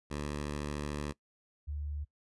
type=tone pair in turn; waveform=10% pulse / sine; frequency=73.42 / 73.42 Hz; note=D2 / D2; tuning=0 / 0 cents; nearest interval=unison; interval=0 cents; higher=neither; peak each=-27 / -35 dBFS; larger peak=first; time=0.1-1.13 / 1.67-2.05 s; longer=first; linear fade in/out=20 ms; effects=noise-tail reverb RT60 0.1 s tail -21 dB re dry + resampled to 24000 Hz

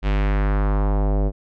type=tone with low-pass filter sweep; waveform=square; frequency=50.2 Hz; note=G1; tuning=42 cents sharp; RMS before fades=-19 dBFS; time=0.02-1.32 s; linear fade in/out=50 ms; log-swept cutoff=3000 to 540 Hz; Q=1.6; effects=none

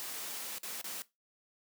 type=noise with dropouts; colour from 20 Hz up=white; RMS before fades=-41 dBFS; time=0-1.02 s; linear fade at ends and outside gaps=0 ms; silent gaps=0.583-0.632 / 0.814-0.843 s; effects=noise-tail reverb RT60 0.2 s tail -18 dB re dry + high-pass 200 Hz 12 dB/octave

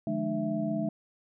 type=tone cluster; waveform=sine; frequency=151.4 / 176.1 / 211.9 / 300.2 / 660 Hz; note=D#3 / F3 / G#3 / D4 / E5; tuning=-47 / +15 / +35 / +38 / +2 cents; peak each=-37 / -38 / -31 / -34 / -34 dBFS; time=0.07-0.89 s; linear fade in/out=2 ms; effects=none

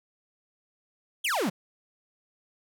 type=exponential sweep; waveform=45% pulse; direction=down; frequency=3484 to 160 Hz; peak=-25 dBFS; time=1.24-1.5 s; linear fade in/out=10 ms; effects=none

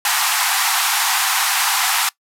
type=band-pass noise; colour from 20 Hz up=pink; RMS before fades=-18 dBFS; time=0.05-2.09 s; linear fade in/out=2 ms; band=740 to 15000 Hz; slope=96 dB/octave; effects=noise-tail reverb RT60 0.1 s tail -21 dB re dry

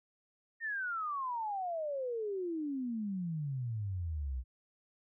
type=exponential sweep; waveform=sine; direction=down; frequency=1857 to 60 Hz; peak=-34 dBFS; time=0.6-4.44 s; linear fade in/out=50 ms; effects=none

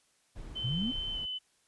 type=noise; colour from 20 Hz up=brown; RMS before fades=-43 dBFS; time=0.35-1.26 s; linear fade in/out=20 ms
type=tone with pitch glide; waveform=sine; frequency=3069 to 3020 Hz; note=G7 to F#7; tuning=-37 to +35 cents; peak=-34 dBFS; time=0.55-1.39 s; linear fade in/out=20 ms; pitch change=-28 cents; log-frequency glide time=1.13-1.18 s
type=exponential sweep; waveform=sine; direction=up; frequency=111.3 to 269.2 Hz; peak=-30 dBFS; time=0.63-0.92 s; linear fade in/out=20 ms
effects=white hiss -70 dBFS RMS until 1.67 s + resampled to 24000 Hz

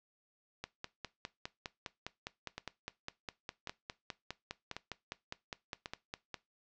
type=two click trains; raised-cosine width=0.2 ms; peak=-22 / -23 dBFS; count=29 / 4; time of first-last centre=0.64-6.343 / 2.58-5.859 s; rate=4.91 / 0.915 Hz; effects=noise-tail reverb RT60 0.2 s tail -19 dB re dry + low-pass 6000 Hz 12 dB/octave

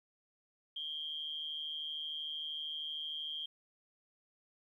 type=tone with amplitude modulation; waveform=sine; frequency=3205 Hz; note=G7; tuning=38 cents sharp; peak=-35 dBFS; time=0.76-3.46 s; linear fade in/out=5 ms; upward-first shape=sine; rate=153 Hz; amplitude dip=70%; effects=12-bit

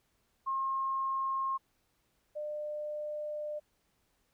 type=tone pair in turn; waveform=sine; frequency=1072 / 599.9 Hz; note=C6 / D5; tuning=+42 / +37 cents; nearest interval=minor seventh; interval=1005 cents; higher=first; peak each=-30 / -35 dBFS; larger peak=first; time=0.46-1.58 / 2.35-3.6 s; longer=second; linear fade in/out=20 ms; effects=pink hiss -75 dBFS RMS until 4.33 s

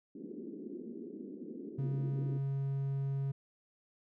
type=band-pass noise; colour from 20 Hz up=white; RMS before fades=-45 dBFS; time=0.15-2.38 s; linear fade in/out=5 ms; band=200 to 390 Hz; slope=48 dB/octave
type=tone; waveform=triangle; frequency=137.3 Hz; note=C#3; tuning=16 cents flat; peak=-30 dBFS; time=1.78-3.32 s; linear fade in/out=10 ms
effects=none

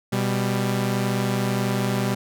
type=tone pair together; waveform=sawtooth; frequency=124.29 / 197.3 Hz; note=B2 / G3; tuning=+11 / +11 cents; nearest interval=minor sixth; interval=800 cents; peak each=-20 dBFS; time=0.12-2.15 s; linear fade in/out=10 ms; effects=none

